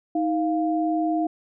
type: tone pair together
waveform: sine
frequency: 315.7 / 698.5 Hz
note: D#4 / F5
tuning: +25 / 0 cents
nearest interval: octave + major second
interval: 1375 cents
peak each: -22 / -25 dBFS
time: 0.15-1.27 s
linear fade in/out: 5 ms
effects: none